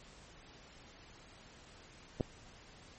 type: clicks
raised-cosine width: 2 ms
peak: -28 / -18 dBFS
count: 2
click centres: 2.2 / 2.208 s
effects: pink hiss -57 dBFS RMS until 2.98 s + MP3 32 kbps